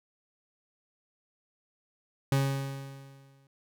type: tone with exponential decay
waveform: 40% pulse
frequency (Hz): 136.8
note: C#3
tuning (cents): -23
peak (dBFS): -21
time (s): 2.32-3.47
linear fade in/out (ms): 2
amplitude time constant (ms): 250
effects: none